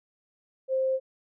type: tone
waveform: sine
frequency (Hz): 526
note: C5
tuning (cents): +9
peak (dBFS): -23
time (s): 0.68-1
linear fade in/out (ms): 50
effects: none